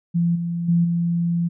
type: tone with level steps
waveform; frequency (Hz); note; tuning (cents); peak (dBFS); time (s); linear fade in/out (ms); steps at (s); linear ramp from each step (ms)
sine; 170.7; F3; -39; -16 / -22 / -14 / -18; 0.14-1.49; 20; 0.35 / 0.68 / 0.84; 10
effects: none